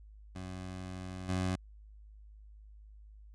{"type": "tone with level steps", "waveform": "20% pulse", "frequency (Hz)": 92.5, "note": "F#2", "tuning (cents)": 0, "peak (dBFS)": [-36, -26], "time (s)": [0.35, 1.56], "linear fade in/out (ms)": 10, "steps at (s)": 1.28, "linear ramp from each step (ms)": 20, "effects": ["added 52 Hz sine -51 dBFS peak until 3.34 s", "resampled to 22050 Hz"]}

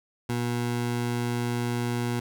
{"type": "tone", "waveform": "20% pulse", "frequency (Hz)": 120, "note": "B2", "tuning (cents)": -49, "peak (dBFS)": -21, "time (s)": [0.29, 2.2], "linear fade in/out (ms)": 5, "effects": []}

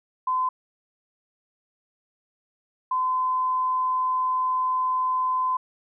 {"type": "tone bursts at uneven times", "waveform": "sine", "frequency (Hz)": 1023, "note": "C6", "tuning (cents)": -39, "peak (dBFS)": -21, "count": 2, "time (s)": [[0.27, 0.49], [2.91, 5.57]], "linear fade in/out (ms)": 5, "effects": []}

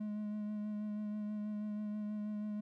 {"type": "tone with vibrato", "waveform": "triangle", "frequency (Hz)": 210.3, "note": "G#3", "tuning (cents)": 22, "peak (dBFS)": -35, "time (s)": [0, 2.61], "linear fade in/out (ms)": 10, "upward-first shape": "sine", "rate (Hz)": 6.2, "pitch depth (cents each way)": 17, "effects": []}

